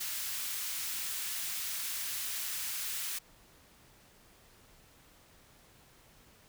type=high-pass noise; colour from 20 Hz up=white; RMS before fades=-37 dBFS; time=0-3.19 s; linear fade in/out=10 ms; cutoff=1500 Hz; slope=12 dB/octave; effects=pink hiss -61 dBFS RMS until 6.48 s